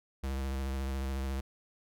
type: tone with vibrato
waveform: square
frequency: 67 Hz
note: C2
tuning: 42 cents sharp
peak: -33 dBFS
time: 0.23-1.41 s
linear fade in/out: 10 ms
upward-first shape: square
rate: 14 Hz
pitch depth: 27 cents each way
effects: none